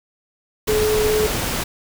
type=tone in noise; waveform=sine; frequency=427.9 Hz; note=A4; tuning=48 cents flat; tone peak=-16 dBFS; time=0.68-1.27 s; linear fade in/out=10 ms; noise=pink; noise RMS=-23 dBFS; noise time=0.67-1.64 s; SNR=+4 dB; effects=none